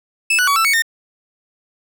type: tone with pitch steps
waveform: 40% pulse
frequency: 2620 / 1478 / 1131 / 1329 / 2227 / 1827 Hz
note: E7 / F#6 / C#6 / E6 / C#7 / A#6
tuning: -11 / -2 / +34 / +14 / +7 / -35 cents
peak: -12 dBFS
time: 0.3-0.822 s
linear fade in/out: 5 ms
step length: 87 ms
effects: none